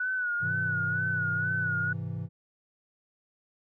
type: tone with vibrato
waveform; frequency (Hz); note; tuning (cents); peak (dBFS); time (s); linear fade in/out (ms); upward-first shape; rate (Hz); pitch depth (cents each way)
sine; 1471; F#6; -11; -27; 0-1.93; 5; sine; 2.1; 61
type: chord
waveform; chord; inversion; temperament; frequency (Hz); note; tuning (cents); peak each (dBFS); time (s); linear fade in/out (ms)
triangle; Ab augmented; none; equal; 103.83 / 130.81 / 164.81; Ab2 / C3 / E3; 0 / 0 / 0; -34 / -35 / -34; 0.4-2.29; 50
effects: none